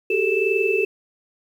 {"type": "tone cluster", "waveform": "sine", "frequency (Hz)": [380.1, 401.7, 442.5, 2639], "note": ["F#4", "G4", "A4", "E7"], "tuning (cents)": [47, 42, 10, 1], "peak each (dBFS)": -23, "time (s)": [0.1, 0.85], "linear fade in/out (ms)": 5, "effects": ["8-bit"]}